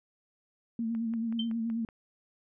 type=tone with vibrato; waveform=sine; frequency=228 Hz; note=A#3; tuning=38 cents flat; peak=-29 dBFS; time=0.79-1.85 s; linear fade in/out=2 ms; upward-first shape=sine; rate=9.3 Hz; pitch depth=40 cents each way
type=click train; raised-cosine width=0.5 ms; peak=-35 dBFS; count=6; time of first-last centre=0.95-1.888 s; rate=5.33 Hz
type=tone with exponential decay; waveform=sine; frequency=3111 Hz; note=G7; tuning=14 cents flat; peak=-29 dBFS; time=1.39-1.51 s; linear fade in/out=5 ms; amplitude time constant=25 ms
effects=none